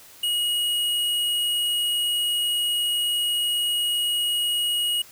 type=tone; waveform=square; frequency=2893 Hz; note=F#7; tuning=40 cents flat; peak=-22 dBFS; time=0.23-5.02 s; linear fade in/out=5 ms; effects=white hiss -48 dBFS RMS until 5.11 s